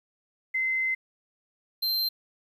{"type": "tone pair in turn", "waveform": ["sine", "square"], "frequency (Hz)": [2062, 4138], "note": ["C7", "C8"], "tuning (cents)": [-26, -20], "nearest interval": "octave", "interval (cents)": 1206, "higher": "second", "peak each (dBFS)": [-24, -25], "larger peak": "first", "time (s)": [[0.54, 0.95], [1.82, 2.09]], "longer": "first", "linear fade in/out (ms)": 10, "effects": ["10-bit"]}